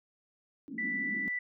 pink band-pass noise, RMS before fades -41 dBFS, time 0.68-1.28 s, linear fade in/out 0 ms, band 200 to 300 Hz, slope 48 dB/octave
sine tone, 1975.5 Hz, B6, in tune, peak -31 dBFS, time 0.78-1.39 s, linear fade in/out 5 ms
effects none

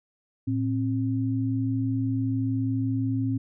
sine tone pair together, 112.57 / 266.5 Hz, A2 / C4, +40 / +32 cents, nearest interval octave + minor third, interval 1492 cents, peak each -26 dBFS, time 0.47-3.38 s, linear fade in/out 10 ms, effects none

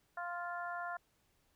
harmonic tone, 349.2 Hz, F4, in tune, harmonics 2 / 3 / 4 / 5, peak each -42 / -45 / -43 / -49 dBFS, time 0.17-0.97 s, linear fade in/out 5 ms, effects pink hiss -75 dBFS RMS until 1.55 s

